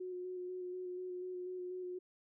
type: tone with vibrato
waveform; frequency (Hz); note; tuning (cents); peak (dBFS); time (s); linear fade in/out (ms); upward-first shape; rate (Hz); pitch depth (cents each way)
sine; 363.8; F#4; -29; -40; 0-1.99; 10; square; 4.1; 15
effects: none